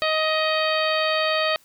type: harmonic tone with a mistuned harmonic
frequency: 627 Hz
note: D#5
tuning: 13 cents sharp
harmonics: 1 / 2 / 3 / 4 / 5 / 6 / 7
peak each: -23 / -26 / -28 / -29 / -30 / -31 / -31 dBFS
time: 0.02-1.56 s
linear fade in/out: 0 ms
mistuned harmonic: 7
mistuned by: +51 cents
effects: white hiss -57 dBFS RMS until 1.64 s